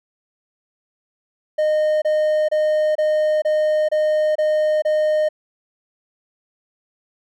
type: tone bursts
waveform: triangle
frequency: 614 Hz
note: D#5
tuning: 23 cents flat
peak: -13 dBFS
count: 8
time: 1.58-5.289 s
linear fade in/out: 10 ms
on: 440 ms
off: 27 ms
effects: none